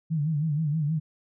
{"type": "tone with vibrato", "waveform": "sine", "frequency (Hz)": 152.9, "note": "D#3", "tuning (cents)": -30, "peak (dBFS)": -23, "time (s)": [0.1, 1], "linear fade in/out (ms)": 20, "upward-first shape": "sine", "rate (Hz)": 6.3, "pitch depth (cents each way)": 110, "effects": []}